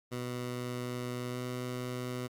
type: tone with pitch glide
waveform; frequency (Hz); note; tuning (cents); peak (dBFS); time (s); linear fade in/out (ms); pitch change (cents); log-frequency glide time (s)
15% pulse; 123.47 to 124.9; B2 to B2; 0 to +20; -29; 0.11-2.28; 20; +20; 1.3-1.38
effects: Opus 48 kbps